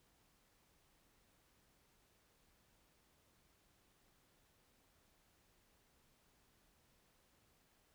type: silence
effects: pink hiss -74 dBFS RMS until 7.94 s